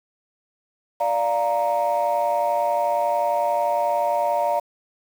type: chord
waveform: sine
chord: Bb major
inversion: first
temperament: equal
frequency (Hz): 587.3 / 698.5 / 932.3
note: D5 / F5 / Bb5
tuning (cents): 0 / 0 / 0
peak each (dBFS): -22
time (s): 1-4.6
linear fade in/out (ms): 10
effects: tanh soft clip ceiling -13 dBFS + 7-bit